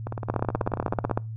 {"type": "two click trains", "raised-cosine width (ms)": 1, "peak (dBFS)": [-17, -9], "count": [20, 15], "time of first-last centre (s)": [[0.07, 1.097], [0.3, 1.175]], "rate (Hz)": [18.5, 16], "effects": ["noise-tail reverb RT60 0.3 s tail -26 dB re dry", "added 111 Hz sine -32 dBFS peak until 1.36 s"]}